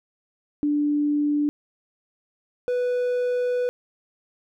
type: tone pair in turn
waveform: sine / triangle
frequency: 293.7 / 493.9 Hz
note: D4 / B4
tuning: 0 / 0 cents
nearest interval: major sixth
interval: 900 cents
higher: second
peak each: -19 dBFS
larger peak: neither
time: 0.63-1.49 / 2.68-3.69 s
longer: second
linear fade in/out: 0 ms
effects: none